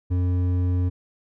sine tone with hard clipping, 90 Hz, F#2, 47 cents flat, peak -21 dBFS, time 0.1-0.9 s, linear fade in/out 20 ms, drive 8 dB, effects none

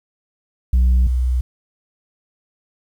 sine tone pair in turn, 62.1 / 62.57 Hz, B1 / B1, +10 / +23 cents, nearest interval unison, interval 13 cents, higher second, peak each -8 / -14 dBFS, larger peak first, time 0.73-1.07 / 1.07-1.41 s, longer neither, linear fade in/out 5 ms, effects tanh soft clip ceiling -10 dBFS + 8-bit

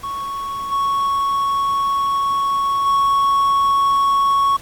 triangle tone with level steps, 1108.7 Hz, C#6, in tune, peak -21 / -14 / -11 dBFS, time 0.03-4.57 s, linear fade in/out 10 ms, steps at 0.71 / 2.85 s, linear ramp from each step 20 ms, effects pink hiss -41 dBFS RMS until 4.61 s + AAC 64 kbps

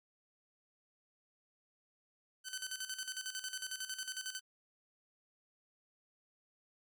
10% pulse tone with tremolo, 1523 Hz, F#6, 50 cents sharp, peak -30 dBFS, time 2.44-4.41 s, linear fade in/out 50 ms, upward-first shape square, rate 11 Hz, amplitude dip 70%, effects none

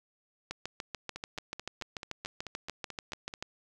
two click trains, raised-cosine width 0.2 ms, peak -23 / -19 dBFS, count 11 / 21, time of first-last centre 1.16-3.339 / 0.51-3.425 s, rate 4.59 / 6.86 Hz, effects 10-bit

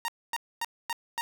sawtooth tone bursts, 929 Hz, A#5, 6 cents flat, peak -25 dBFS, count 5, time 0.05-1.21 s, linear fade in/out 0 ms, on 32 ms, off 250 ms, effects none

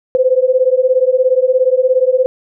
sine beating tone pair, 505 / 522 Hz, B4 / C5, +39 / -4 cents, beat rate 17 Hz, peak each -12 dBFS, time 0.15-2.26 s, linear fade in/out 0 ms, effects none

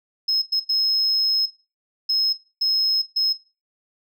sine tone bursts at uneven times, 5160 Hz, E8, 38 cents flat, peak -15 dBFS, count 6, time 0.28-0.42 / 0.52-0.6 / 0.69-1.46 / 2.09-2.33 / 2.61-3.02 / 3.16-3.33 s, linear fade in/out 10 ms, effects noise-tail reverb RT60 0.3 s tail -18 dB re dry + tanh soft clip ceiling -16 dBFS

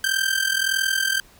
sawtooth tone with amplitude modulation, 1568 Hz, G6, in tune, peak -13 dBFS, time 0.04-1.2 s, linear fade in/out 2 ms, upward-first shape sine, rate 41.6 Hz, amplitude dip 75%, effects pink hiss -52 dBFS RMS until 1.39 s

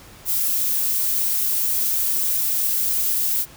violet noise, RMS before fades -21 dBFS, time 0.25-3.46 s, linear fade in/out 50 ms, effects pink hiss -45 dBFS RMS until 3.56 s

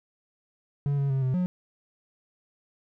triangle tone with pitch steps, 142.1 / 139.4 / 134.1 / 129.5 / 180.8 Hz, C#3 / C#3 / C3 / C3 / F#3, +43 / +10 / +43 / -17 / -40 cents, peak -21 dBFS, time 0.86-1.46 s, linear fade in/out 0 ms, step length 120 ms, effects none

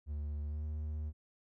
triangle tone with pitch glide, 73.8 to 76.31 Hz, D2 to D#2, +9 to -33 cents, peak -34 dBFS, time 0.06-1.13 s, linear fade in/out 50 ms, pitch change +58 cents, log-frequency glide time 0.47-0.64 s, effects none

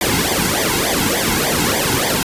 pink noise with flanger, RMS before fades -17 dBFS, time 0.01-2.23 s, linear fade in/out 2 ms, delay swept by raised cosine 0.72 to 1.72 ms, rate 3.4 Hz, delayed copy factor -1, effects resampled to 32000 Hz

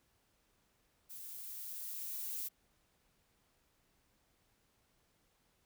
violet noise with level ramp, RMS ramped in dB -49 to -40 dBFS, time 1.09-2.49 s, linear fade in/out 20 ms, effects pink hiss -75 dBFS RMS until 5.65 s

